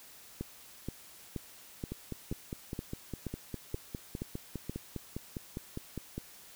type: two click trains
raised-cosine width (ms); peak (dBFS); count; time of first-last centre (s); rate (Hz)
3; -23 / -24; 10 / 22; 0.41-4.696 / 1.92-6.18; 2.1 / 4.93
effects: white hiss -54 dBFS RMS until 6.55 s